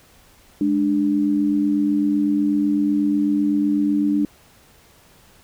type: tone pair together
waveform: sine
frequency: 207.4 / 295.4 Hz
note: G#3 / D4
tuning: -2 / +10 cents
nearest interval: tritone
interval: 612 cents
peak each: -22 / -17 dBFS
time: 0.61-4.25 s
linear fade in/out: 2 ms
effects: pink hiss -52 dBFS RMS until 5.43 s